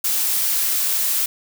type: noise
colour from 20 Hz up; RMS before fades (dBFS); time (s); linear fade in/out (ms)
blue; -20; 0.04-1.26; 5
effects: none